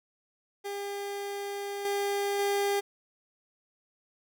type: tone with level steps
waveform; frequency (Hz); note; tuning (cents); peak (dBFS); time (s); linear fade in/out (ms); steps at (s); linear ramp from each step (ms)
30% pulse; 402.4; G4; +45; -31 / -25 / -23; 0.64-2.81; 20; 1.85 / 2.39; 2
effects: none

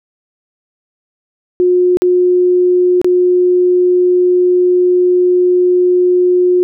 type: tone with dropouts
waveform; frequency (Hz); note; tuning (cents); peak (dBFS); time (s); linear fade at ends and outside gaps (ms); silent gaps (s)
sine; 360; F#4; -47; -7; 1.6-6.63; 0; 1.971-2.02 / 3.015-3.045
effects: none

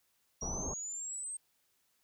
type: linear sweep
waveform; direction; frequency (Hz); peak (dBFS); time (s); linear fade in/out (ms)
sine; up; 5680 to 8440; -38; 0.41-1.37; 5
type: low-pass noise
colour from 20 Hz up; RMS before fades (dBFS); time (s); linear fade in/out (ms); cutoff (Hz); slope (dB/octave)
pink; -40; 0.42-0.74; 5; 1100; 48
effects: white hiss -75 dBFS RMS until 2.03 s

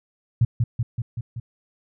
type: tone with echo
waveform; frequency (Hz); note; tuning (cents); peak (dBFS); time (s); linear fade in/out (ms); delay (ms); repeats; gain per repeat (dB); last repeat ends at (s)
sine; 117.1; A#2; +8; -13; 0.41-0.45; 5; 190; 5; -3; 1.4
effects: none

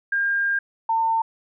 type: tone pair in turn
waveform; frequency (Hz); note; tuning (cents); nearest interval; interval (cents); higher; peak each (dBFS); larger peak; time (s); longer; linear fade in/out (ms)
sine; 1607 / 902.4; G6 / A5; +43 / +44; minor seventh; 999; first; -19 / -18; second; 0.12-0.59 / 0.89-1.22; first; 5
effects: none

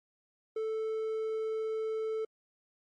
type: tone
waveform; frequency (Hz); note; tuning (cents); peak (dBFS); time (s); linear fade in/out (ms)
triangle; 440; A4; 0; -29; 0.56-2.25; 5
effects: MP3 48 kbps

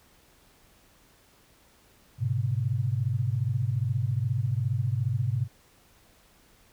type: tone cluster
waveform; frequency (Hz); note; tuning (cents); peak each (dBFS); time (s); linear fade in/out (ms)
sine; 104.2 / 126.7 / 141.2; G#2 / B2 / C#3; +6 / +45 / +32; -28 / -27 / -35; 2.18-5.48; 50
effects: pink hiss -60 dBFS RMS until 6.72 s

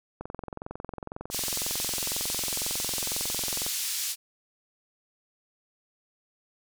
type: click train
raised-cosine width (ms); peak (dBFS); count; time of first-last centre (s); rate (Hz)
1; -22; 77; 0.21-3.665; 22
type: band-pass noise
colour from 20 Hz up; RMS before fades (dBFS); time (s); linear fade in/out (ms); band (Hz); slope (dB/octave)
pink; -31; 1.3-4.16; 50; 4300 to 15000; 12
effects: none

